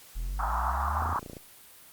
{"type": "linear sweep", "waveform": "triangle", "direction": "up", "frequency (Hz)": [38.89, 83.9], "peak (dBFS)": -28, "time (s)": [0.15, 1.15], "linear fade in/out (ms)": 20}
{"type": "band-pass noise", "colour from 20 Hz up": "white", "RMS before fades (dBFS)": -31, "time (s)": [0.39, 1.19], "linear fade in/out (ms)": 2, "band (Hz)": [740, 1300], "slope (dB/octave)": 48}
{"type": "clicks", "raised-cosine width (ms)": 2, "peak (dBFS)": -28, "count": 11, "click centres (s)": [1.021, 1.058, 1.092, 1.128, 1.16, 1.193, 1.229, 1.262, 1.298, 1.333, 1.368]}
{"effects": ["white hiss -52 dBFS RMS until 1.92 s", "Opus 48 kbps"]}